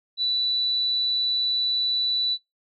sine tone, 3963 Hz, B7, 5 cents sharp, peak -21 dBFS, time 0.17-2.38 s, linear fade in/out 50 ms, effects noise-tail reverb RT60 0.2 s tail -23 dB re dry

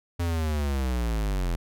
square linear sweep, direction down, 87.31 to 41 Hz, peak -25 dBFS, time 0.19-1.56 s, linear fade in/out 10 ms, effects none

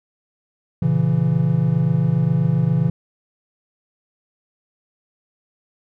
triangle chord, A# diminished, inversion none, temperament equal with one note detuned, 116.54 / 138.59 / 166.06 Hz, A#2 / C#3 / E3, 0 / 0 / +13 cents, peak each -21 / -17 / -16 dBFS, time 0.82-2.9 s, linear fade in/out 5 ms, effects none

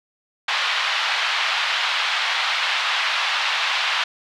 white band-pass noise, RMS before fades -22 dBFS, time 0.48-4.04 s, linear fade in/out 5 ms, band 810 to 3700 Hz, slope 24 dB/octave, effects none

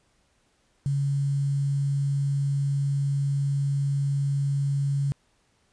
sine tone with quantisation, 140 Hz, C#3, 18 cents sharp, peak -22 dBFS, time 0.86-5.12 s, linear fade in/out 0 ms, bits 8, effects pink hiss -67 dBFS RMS until 5.72 s + resampled to 22050 Hz

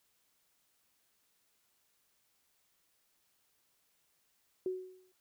sine tone with exponential decay, 371 Hz, F#4, 5 cents sharp, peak -30 dBFS, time 4.66-5.12 s, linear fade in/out 2 ms, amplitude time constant 100 ms, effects white hiss -75 dBFS RMS until 5.2 s

